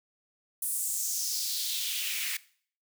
white noise with high-pass filter sweep, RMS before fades -32 dBFS, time 0.62-2.37 s, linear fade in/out 5 ms, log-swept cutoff 10000 to 2000 Hz, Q 2.9, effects noise-tail reverb RT60 0.5 s tail -19 dB re dry

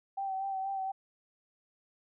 sine tone with vibrato, 774 Hz, G5, 22 cents flat, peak -32 dBFS, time 0.17-0.92 s, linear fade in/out 10 ms, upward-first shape sine, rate 4.2 Hz, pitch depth 29 cents each way, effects none

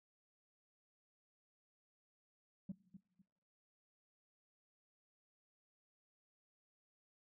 sine tone with echo, 190 Hz, F#3, 46 cents sharp, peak -39 dBFS, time 2.69-2.72 s, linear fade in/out 5 ms, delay 250 ms, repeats 2, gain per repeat -12 dB, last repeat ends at 3.22 s, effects noise-tail reverb RT60 1.0 s tail -22 dB re dry + tanh soft clip ceiling -39 dBFS

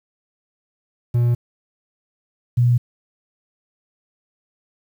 triangle / sine tone pair in turn, 120 / 121.39 Hz, B2 / B2, -49 / -29 cents, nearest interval unison, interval 20 cents, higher second, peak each -12 dBFS, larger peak neither, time 1.14-1.35 / 2.57-2.78 s, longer neither, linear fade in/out 10 ms, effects 8-bit

